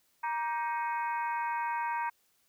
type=harmonic tone with a mistuned harmonic; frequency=313.6 Hz; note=D#4; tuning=14 cents sharp; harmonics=3 / 4 / 5 / 6 / 7 / 8; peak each=-31 / -43 / -39 / -46 / -45 / -48 dBFS; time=0.23-2.1 s; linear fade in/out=10 ms; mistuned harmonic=4; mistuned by=-120 cents; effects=white hiss -71 dBFS RMS until 2.48 s